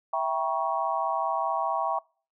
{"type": "chord", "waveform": "sine", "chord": "E diminished seventh", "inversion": "none", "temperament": "equal with one note detuned", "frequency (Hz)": [659.3, 784, 954.7, 1108.7], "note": ["E5", "G5", "Bb5", "Db6"], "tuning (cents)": [0, 0, 41, 0], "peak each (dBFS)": -30, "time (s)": [0.13, 1.99], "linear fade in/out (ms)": 5, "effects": ["noise-tail reverb RT60 0.4 s tail -25 dB re dry"]}